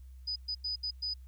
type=tone bursts at uneven times; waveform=sine; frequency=4978 Hz; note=D#8; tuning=in tune; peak=-32 dBFS; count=5; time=0.27-0.36 / 0.48-0.55 / 0.64-0.76 / 0.83-0.91 / 1.02-1.14 s; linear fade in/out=10 ms; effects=added 64 Hz sine -47 dBFS peak until 1.27 s + white hiss -73 dBFS RMS until 1.27 s